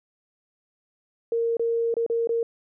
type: tone with dropouts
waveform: sine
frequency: 462.8 Hz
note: A#4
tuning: 13 cents flat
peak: -21 dBFS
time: 1.32-2.43 s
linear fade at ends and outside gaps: 2 ms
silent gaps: 1.569-1.595 / 1.941-1.967 / 2.064-2.099 / 2.273-2.292 s
effects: none